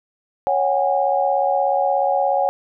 sine chord, C# suspended fourth, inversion none, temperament equal with one note detuned, 554.4 / 740 / 816.8 Hz, C#5 / F#5 / G#5, 0 / 0 / -29 cents, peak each -20 dBFS, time 0.47-2.49 s, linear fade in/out 0 ms, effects none

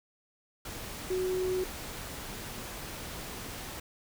sine tone in noise, 370 Hz, F#4, in tune, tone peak -28 dBFS, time 1.1-1.64 s, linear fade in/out 5 ms, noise pink, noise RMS -41 dBFS, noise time 0.65-3.8 s, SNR +10 dB, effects none

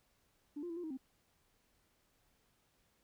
sine tone with pitch steps, 291.9 / 349.5 / 333.2 / 352.5 / 316 / 262.7 Hz, D4 / F4 / E4 / F4 / D#4 / C4, -10 / +1 / +19 / +16 / +27 / +7 cents, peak -39 dBFS, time 0.56-0.974 s, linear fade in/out 10 ms, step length 69 ms, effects tanh soft clip ceiling -36 dBFS + pink hiss -75 dBFS RMS until 3.03 s

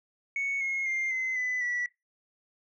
sine tone with pitch steps, 2217 / 2161 / 2107 / 2054 / 2003 / 1952.4 Hz, C#7 / C#7 / C7 / C7 / B6 / B6, 0 / -45 / +12 / -33 / +24 / -20 cents, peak -26 dBFS, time 0.36-1.86 s, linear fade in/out 2 ms, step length 250 ms, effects noise-tail reverb RT60 0.2 s tail -21 dB re dry + tanh soft clip ceiling -25 dBFS

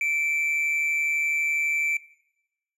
triangle tone with amplitude modulation, 2331 Hz, D7, 14 cents flat, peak -19 dBFS, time 0.01-1.97 s, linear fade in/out 2 ms, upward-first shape sine, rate 152 Hz, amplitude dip 45%, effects noise-tail reverb RT60 0.9 s tail -21 dB re dry + resampled to 32000 Hz

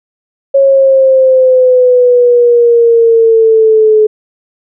sine exponential sweep, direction down, 550 to 427.6 Hz, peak -3 dBFS, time 0.54-4.07 s, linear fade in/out 10 ms, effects none

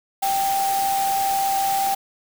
sine tone in noise, 784 Hz, G5, in tune, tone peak -19 dBFS, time 0.22-1.95 s, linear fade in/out 10 ms, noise white, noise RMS -29 dBFS, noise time 0.22-1.95 s, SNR +7 dB, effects none

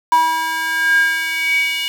square tone with high-pass filter sweep, 322.9 Hz, E4, 36 cents flat, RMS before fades -17 dBFS, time 0.12-1.88 s, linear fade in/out 0 ms, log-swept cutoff 1000 to 2700 Hz, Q 9.9, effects 8-bit

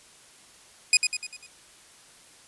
15% pulse tone with echo, 2485 Hz, D#7, 3 cents flat, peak -8 dBFS, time 0.93-0.97 s, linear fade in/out 2 ms, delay 99 ms, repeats 5, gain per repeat -6 dB, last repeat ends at 1.465 s, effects white hiss -53 dBFS RMS until 2.47 s + resampled to 24000 Hz

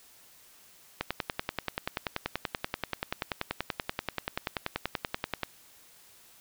click train, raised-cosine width 0.3 ms, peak -13 dBFS, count 47, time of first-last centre 1.01-5.433 s, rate 10.4 Hz, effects white hiss -57 dBFS RMS until 6.4 s

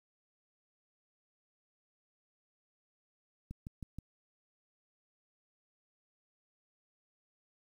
click train, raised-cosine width 5 ms, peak -30 dBFS, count 4, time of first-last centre 3.51-3.986 s, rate 6.3 Hz, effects 10-bit

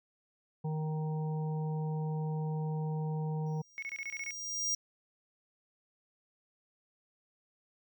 harmonic tone, 155.56 Hz, D#3, in tune, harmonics 1 / 3 / 5 / 6, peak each -32 / -43 / -47 / -49 dBFS, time 0.64-3.62 s, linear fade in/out 10 ms
square tone with exponential growth, 5700 Hz, F8, 34 cents sharp, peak -29 dBFS, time 3.46-4.75 s, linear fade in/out 5 ms, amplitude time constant 280 ms
sine tone bursts, 2200 Hz, C#7, 14 cents flat, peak -36 dBFS, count 8, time 3.78-4.307 s, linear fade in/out 0 ms, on 44 ms, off 25 ms
effects none

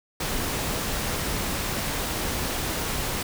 pink noise, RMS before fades -28 dBFS, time 0.2-3.23 s, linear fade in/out 5 ms, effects none

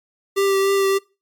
square tone with vibrato, 392 Hz, G4, in tune, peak -16 dBFS, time 0.36-0.99 s, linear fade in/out 20 ms, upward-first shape triangle, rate 3.4 Hz, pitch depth 18 cents each way, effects noise-tail reverb RT60 0.3 s tail -24 dB re dry + MP3 96 kbps

